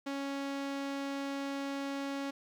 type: tone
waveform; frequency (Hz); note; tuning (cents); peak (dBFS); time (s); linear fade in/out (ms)
sawtooth; 277.2; C#4; 0; -31; 0.06-2.31; 10
effects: low-pass 6000 Hz 12 dB/octave + 11-bit